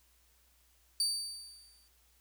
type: tone with exponential decay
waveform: 30% pulse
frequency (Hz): 4617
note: D8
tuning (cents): -30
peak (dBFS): -24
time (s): 1-1.88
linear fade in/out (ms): 2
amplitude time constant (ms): 190
effects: added 60 Hz sine -69 dBFS peak until 2.2 s + white hiss -69 dBFS RMS until 2.2 s